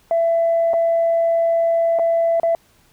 sine tone with dropouts, 668 Hz, E5, 23 cents sharp, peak -13 dBFS, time 0.11-2.55 s, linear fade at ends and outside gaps 1 ms, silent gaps 0.734-0.739 / 1.988-1.994 / 2.399-2.432 s, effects tanh soft clip ceiling -10 dBFS + pink hiss -56 dBFS RMS until 2.92 s

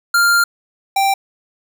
square tone pair in turn, 1396.9 / 784 Hz, F6 / G5, 0 / 0 cents, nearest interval minor seventh, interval 1000 cents, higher first, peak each -11 / -13 dBFS, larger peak first, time 0.14-0.44 / 0.96-1.14 s, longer first, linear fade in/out 5 ms, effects none

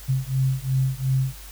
sine beating tone pair, 130.81 / 133.61 Hz, C3 / C3, 0 / +37 cents, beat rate 2.8 Hz, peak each -23 dBFS, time 0.08-1.35 s, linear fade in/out 20 ms, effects added 50 Hz sine -40 dBFS peak until 1.51 s + white hiss -44 dBFS RMS until 1.51 s

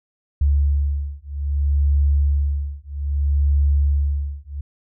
sine beating tone pair, 71 / 71.62 Hz, C#2 / D2, +42 / -43 cents, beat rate 0.62 Hz, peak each -19 dBFS, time 0.41-4.61 s, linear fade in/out 5 ms, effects none

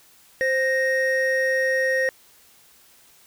triangle tone pair together, 523.3 / 1864.7 Hz, C5 / A#6, 0 / 0 cents, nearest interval octave + minor seventh, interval 2200 cents, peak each -20 dBFS, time 0.41-2.09 s, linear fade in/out 0 ms, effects white hiss -54 dBFS RMS until 3.26 s

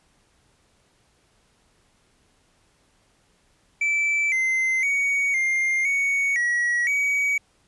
triangle tone with pitch steps, 2321 / 2070 / 2242 / 2111 / 2229 / 1919 / 2264 Hz, D7 / C7 / C#7 / C7 / C#7 / A#6 / C#7, -21 / -19 / +19 / +15 / +9 / +50 / +36 cents, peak -18 dBFS, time 3.81-7.38 s, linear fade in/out 5 ms, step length 510 ms, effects pink hiss -63 dBFS RMS until 7.67 s + resampled to 24000 Hz

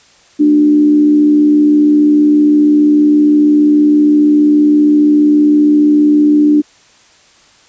sine tone with frequency modulation, 297.5 Hz, D4, 22 cents sharp, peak -5 dBFS, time 0.39-6.62 s, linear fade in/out 20 ms, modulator 73.7 Hz, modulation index 0.32, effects white hiss -46 dBFS RMS until 7.68 s + resampled to 16000 Hz

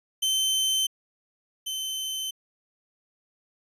sawtooth tone pair in turn, 3086 / 3073 Hz, G7 / G7, -28 / -35 cents, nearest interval unison, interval 7 cents, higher first, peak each -19 / -26 dBFS, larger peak first, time 0.22-0.87 / 1.66-2.31 s, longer neither, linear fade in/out 10 ms, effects resampled to 32000 Hz

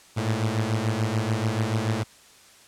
sawtooth beating tone pair, 106.7 / 113.6 Hz, G#2 / A#2, +47 / -44 cents, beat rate 6.9 Hz, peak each -22 dBFS, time 0.16-2.04 s, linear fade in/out 20 ms, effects white hiss -52 dBFS RMS until 2.67 s + low-pass 9000 Hz 12 dB/octave

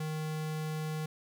square tone, 155.56 Hz, D#3, in tune, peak -34 dBFS, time 0-1.06 s, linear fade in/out 5 ms, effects 11-bit

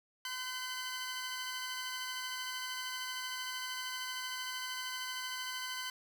15% pulse tone pair together, 1021 / 1525 Hz, C6 / G6, -43 / -48 cents, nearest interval perfect fifth, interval 695 cents, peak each -35 / -34 dBFS, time 0.25-5.9 s, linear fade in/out 2 ms, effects none

